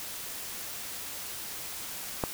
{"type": "click", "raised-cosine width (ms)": 1, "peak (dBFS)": -13, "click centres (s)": 2.238, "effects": ["white hiss -39 dBFS RMS until 2.33 s"]}